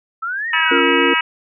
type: exponential two-way sweep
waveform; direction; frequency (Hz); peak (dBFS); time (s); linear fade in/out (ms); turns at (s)
sine; up then down; 1296 to 1900 to 1296; -20; 0.22-0.82; 10; 0.49
type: harmonic tone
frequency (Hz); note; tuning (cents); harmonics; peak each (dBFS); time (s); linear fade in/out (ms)
321.9; E4; -41; 3 / 4 / 5 / 6 / 7 / 8 / 9; -22 / -22 / -22 / -22 / -22 / -22 / -22; 0.53-1.21; 5
type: chord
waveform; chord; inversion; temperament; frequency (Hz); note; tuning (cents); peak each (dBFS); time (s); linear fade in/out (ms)
sine; Bb minor; first; equal; 277.2 / 349.2 / 466.2; Db4 / F4 / Bb4; 0 / 0 / 0; -19; 0.71-1.14; 5
effects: none